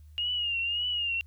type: tone with vibrato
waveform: sine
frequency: 2843 Hz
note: F7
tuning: 30 cents sharp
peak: -27 dBFS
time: 0.18-1.21 s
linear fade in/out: 0 ms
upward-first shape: triangle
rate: 1.8 Hz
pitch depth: 83 cents each way
effects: added 76 Hz sine -48 dBFS peak until 1.26 s + white hiss -72 dBFS RMS until 1.26 s